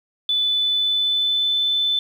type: tone with pitch glide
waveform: sine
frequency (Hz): 3488 to 3518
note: A7 to A7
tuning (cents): -16 to -1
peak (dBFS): -17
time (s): 0.29-1.99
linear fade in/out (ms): 2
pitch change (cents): +15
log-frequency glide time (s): 0.41-1.62
effects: 8-bit